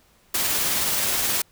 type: noise with tremolo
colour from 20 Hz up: white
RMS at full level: -22 dBFS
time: 0.34-1.42 s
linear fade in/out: 5 ms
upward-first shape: triangle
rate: 19 Hz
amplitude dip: 25%
effects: pink hiss -59 dBFS RMS until 1.51 s